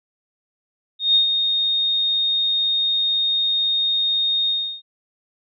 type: tone with ADSR envelope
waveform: sine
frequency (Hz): 3698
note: A#7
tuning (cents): -15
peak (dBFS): -11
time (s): 0.99-4.82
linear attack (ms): 160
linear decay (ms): 110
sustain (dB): -6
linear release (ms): 330
effects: none